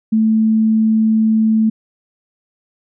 sine tone, 220 Hz, A3, in tune, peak -10 dBFS, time 0.12-1.7 s, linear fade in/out 10 ms, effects none

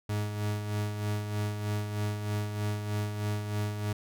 40% pulse tone with tremolo, 104.5 Hz, G#2, 11 cents sharp, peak -27 dBFS, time 0.09-3.93 s, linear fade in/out 5 ms, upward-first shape sine, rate 3.2 Hz, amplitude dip 50%, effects none

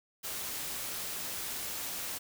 white noise, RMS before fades -38 dBFS, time 0.23-2.19 s, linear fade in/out 20 ms, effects none

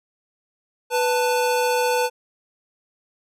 square tone pair together, 494.4 / 887 Hz, B4 / A5, +2 / +14 cents, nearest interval minor seventh, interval 1012 cents, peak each -21 / -23 dBFS, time 0.9-2.1 s, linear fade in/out 50 ms, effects resampled to 32000 Hz

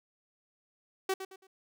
sawtooth tone with echo, 381.2 Hz, G4, 48 cents flat, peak -24 dBFS, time 1.09-1.14 s, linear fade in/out 5 ms, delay 110 ms, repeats 3, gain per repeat -10 dB, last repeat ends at 1.47 s, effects none

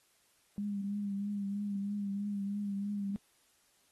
sine tone with vibrato, 201.7 Hz, G3, 50 cents sharp, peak -33 dBFS, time 0.58-3.16 s, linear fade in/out 0 ms, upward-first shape triangle, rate 3.1 Hz, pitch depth 43 cents each way, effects white hiss -70 dBFS RMS until 3.91 s + AAC 32 kbps

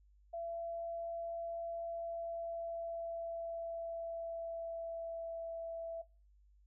sine tone with pitch glide, 674 to 663.6 Hz, E5 to E5, +38 to +11 cents, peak -39 dBFS, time 0.33-6.02 s, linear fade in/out 10 ms, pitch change -27 cents, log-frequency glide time 1.8-5.52 s, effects noise-tail reverb RT60 0.3 s tail -21 dB re dry + added 50 Hz sine -63 dBFS peak until 6.66 s

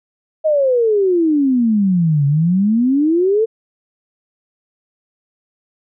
sine exponential two-way sweep, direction down then up, 639 to 138.59 to 459.1 Hz, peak -11 dBFS, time 0.44-3.46 s, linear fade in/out 20 ms, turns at 2.26 s, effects none

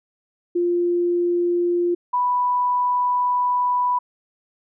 sine tone pair in turn, 349.2 / 987.7 Hz, F4 / B5, 0 / 0 cents, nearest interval octave + tritone, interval 1800 cents, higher second, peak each -17 / -17 dBFS, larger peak neither, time 0.55-1.95 / 2.13-3.99 s, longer second, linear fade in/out 10 ms, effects none

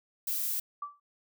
violet noise, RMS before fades -32 dBFS, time 0.27-0.6 s, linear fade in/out 5 ms
sine tone with exponential decay, 1161 Hz, D6, 20 cents flat, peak -31 dBFS, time 0.82-1 s, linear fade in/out 5 ms, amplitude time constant 39 ms
effects none

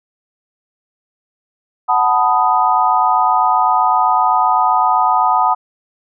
sine chord, B dominant seventh, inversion second, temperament equal, 740 / 880 / 987.8 / 1244.5 Hz, F#5 / A5 / B5 / D#6, 0 / 0 / 0 / 0 cents, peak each -16 dBFS, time 1.88-5.55 s, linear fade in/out 20 ms, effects none

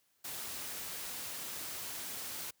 white noise, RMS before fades -42 dBFS, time 0.24-2.51 s, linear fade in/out 10 ms, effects white hiss -74 dBFS RMS until 2.6 s + high-pass 60 Hz 12 dB/octave

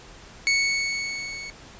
sawtooth tone with level ramp, 2217 Hz, C#7, in tune, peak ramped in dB -14 to -31 dBFS, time 0.47-1.5 s, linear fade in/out 0 ms, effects pink hiss -46 dBFS RMS until 1.79 s + resampled to 16000 Hz

